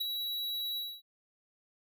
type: tone with ADSR envelope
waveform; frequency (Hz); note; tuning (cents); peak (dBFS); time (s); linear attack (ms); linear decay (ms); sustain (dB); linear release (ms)
square; 3903; B7; -21; -29; 0-1.02; 14; 8; -5; 250
effects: none